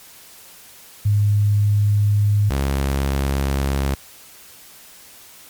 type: tone pair in turn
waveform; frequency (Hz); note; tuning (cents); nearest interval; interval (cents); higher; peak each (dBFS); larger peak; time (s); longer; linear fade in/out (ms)
sine / sawtooth; 103.2 / 68.57; G#2 / C#2; -10 / -18; perfect fifth; 708; first; -13 / -14; first; 1.05-2.5 / 2.5-3.95; neither; 10
effects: white hiss -44 dBFS RMS until 5.49 s + MP3 96 kbps